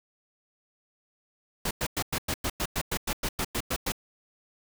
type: noise bursts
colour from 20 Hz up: pink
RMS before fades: -29 dBFS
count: 15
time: 1.65-3.921 s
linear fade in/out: 5 ms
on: 59 ms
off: 99 ms
effects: none